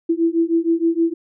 sine beating tone pair, 329.2 / 335.6 Hz, E4 / E4, -2 / +31 cents, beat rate 6.4 Hz, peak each -18 dBFS, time 0.09-1.14 s, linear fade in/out 10 ms, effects none

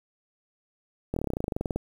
slowing click train, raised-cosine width 2 ms, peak -15 dBFS, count 18, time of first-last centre 1.14-1.76 s, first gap 24 ms, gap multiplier 1.05, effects 8-bit

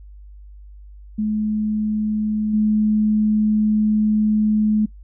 sine tone with level steps, 213.6 Hz, G#3, 49 cents sharp, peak -18 / -14 dBFS, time 1.18-4.86 s, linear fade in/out 10 ms, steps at 2.53 s, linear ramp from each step 10 ms, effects noise-tail reverb RT60 0.1 s tail -22 dB re dry + added 50 Hz sine -38 dBFS peak until 5.03 s

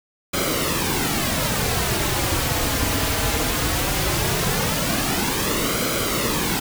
pink noise with flanger, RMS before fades -22 dBFS, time 0.33-6.6 s, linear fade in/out 10 ms, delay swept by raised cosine 1.1 to 5.5 ms, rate 0.18 Hz, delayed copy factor -0.6, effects none

